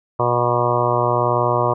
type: harmonic tone with a mistuned harmonic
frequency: 121.2 Hz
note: B2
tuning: 32 cents flat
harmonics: 1 / 2 / 3 / 4 / 5 / 6 / 7 / 8 / 9 / 10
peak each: -23 / -33 / -24 / -24 / -22 / -25 / -30 / -22 / -23 / -28 dBFS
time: 0.19-1.74 s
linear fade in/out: 10 ms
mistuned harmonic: 10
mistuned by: -22 cents
effects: none